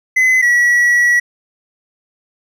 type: tone pair in turn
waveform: triangle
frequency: 2031 / 1932.6 Hz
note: B6 / B6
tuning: +48 / -38 cents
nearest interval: minor second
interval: 86 cents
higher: first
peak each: -7 dBFS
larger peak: neither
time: 0.16-0.42 / 0.42-1.2 s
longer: second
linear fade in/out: 10 ms
effects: none